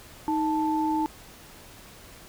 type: tone pair together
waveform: sine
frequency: 313.2 / 880 Hz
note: D#4 / A5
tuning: +11 / 0 cents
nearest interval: octave + tritone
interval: 1789 cents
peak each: -25 / -26 dBFS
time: 0.28-1.06 s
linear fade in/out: 0 ms
effects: pink hiss -48 dBFS RMS until 2.28 s